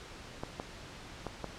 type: clicks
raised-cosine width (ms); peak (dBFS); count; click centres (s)
1; -22; 4; 0.435 / 0.599 / 1.267 / 1.443
effects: pink hiss -48 dBFS RMS until 1.58 s + low-pass 6000 Hz 12 dB/octave